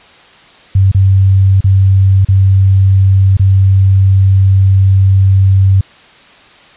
sine tone with dropouts, 96.4 Hz, G2, 28 cents flat, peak -4 dBFS, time 0.75-5.81 s, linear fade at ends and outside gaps 5 ms, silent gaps 0.916-0.946 / 1.607-1.642 / 2.249-2.286 / 3.37-3.395 s, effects white hiss -40 dBFS RMS until 6.76 s + resampled to 8000 Hz

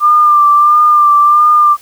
sine tone with vibrato, 1192 Hz, D6, 25 cents sharp, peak -4 dBFS, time 0-1.77 s, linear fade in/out 50 ms, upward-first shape sine, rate 1.5 Hz, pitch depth 30 cents each way, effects white hiss -41 dBFS RMS until 1.81 s

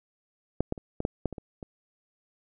clicks, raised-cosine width 2 ms, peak -11 / -14 / -27 / -17 / -12 / -13 / -23 / -25 / -25 dBFS, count 9, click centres 0.606 / 0.724 / 0.778 / 1.004 / 1.051 / 1.257 / 1.327 / 1.382 / 1.628 s, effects none

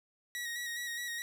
sawtooth tone with vibrato, 1902 Hz, A#6, 34 cents sharp, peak -33 dBFS, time 0.35-1.22 s, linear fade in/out 0 ms, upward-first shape square, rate 4.8 Hz, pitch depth 28 cents each way, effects none

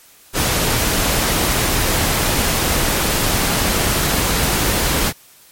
pink noise, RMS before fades -17 dBFS, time 0.33-5.13 s, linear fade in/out 50 ms, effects white hiss -47 dBFS RMS until 5.51 s + MP3 64 kbps

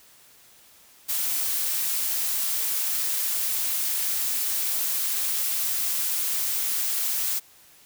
blue noise, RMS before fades -26 dBFS, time 1.08-7.4 s, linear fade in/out 20 ms, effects white hiss -54 dBFS RMS until 7.85 s

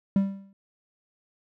triangle tone with exponential decay, 196 Hz, G3, in tune, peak -14 dBFS, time 0.16-0.53 s, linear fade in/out 2 ms, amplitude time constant 79 ms, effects none

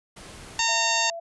pink noise, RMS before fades -43 dBFS, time 0.16-0.61 s, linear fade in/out 10 ms
harmonic tone, 915 Hz, A#5, 32 cents flat, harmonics 1 / 2 / 3 / 4 / 5 / 6 / 7 / 8, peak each -27 / -29 / -28 / -30 / -29 / -35 / -29 / -31 dBFS, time 0.59-1.1 s, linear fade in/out 2 ms
sine tone, 673 Hz, E5, 36 cents sharp, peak -32 dBFS, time 0.68-1.2 s, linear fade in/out 10 ms
effects resampled to 24000 Hz

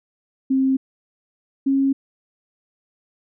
sine tone pair in turn, 265.6 / 272.1 Hz, C4 / C#4, +26 / -32 cents, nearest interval unison, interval 42 cents, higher second, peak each -15 dBFS, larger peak neither, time 0.5-0.77 / 1.66-1.93 s, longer neither, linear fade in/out 10 ms, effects none

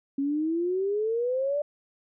sine exponential sweep, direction up, 272.5 to 595 Hz, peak -24 dBFS, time 0.18-1.62 s, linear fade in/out 5 ms, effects none

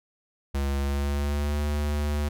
square tone with pitch glide, 69.6 to 73.74 Hz, C#2 to D2, +8 to +8 cents, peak -25 dBFS, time 0.54-2.29 s, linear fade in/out 10 ms, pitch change +100 cents, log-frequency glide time 0.8-1.61 s, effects none

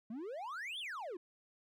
triangle exponential two-way sweep, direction up then down, 207.7 to 3600 to 324.7 Hz, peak -39 dBFS, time 0.1-1.17 s, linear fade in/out 5 ms, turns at 0.79 s, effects none

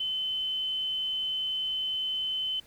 sine tone, 3050 Hz, G7, 48 cents flat, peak -28 dBFS, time 0-2.6 s, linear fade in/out 5 ms, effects pink hiss -58 dBFS RMS until 2.66 s

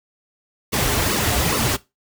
pink noise with flanger, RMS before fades -20 dBFS, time 0.72-1.77 s, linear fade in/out 20 ms, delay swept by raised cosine 1.2 to 6.3 ms, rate 2.4 Hz, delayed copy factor -0.9, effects noise-tail reverb RT60 0.2 s tail -17 dB re dry

